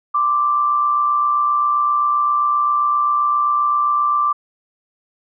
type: tone pair together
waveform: sine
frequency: 1047.1 / 1174.7 Hz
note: C6 / D6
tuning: +1 / 0 cents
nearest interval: major second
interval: 199 cents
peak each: -25 / -14 dBFS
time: 0.14-4.33 s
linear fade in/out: 10 ms
effects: none